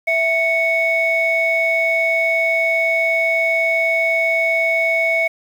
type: tone pair together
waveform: sine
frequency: 659.3 / 2218 Hz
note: E5 / C#7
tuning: 0 / 0 cents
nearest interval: octave + major sixth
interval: 2100 cents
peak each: -18 / -15 dBFS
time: 0.07-5.28 s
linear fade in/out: 10 ms
effects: tanh soft clip ceiling -8 dBFS + 7-bit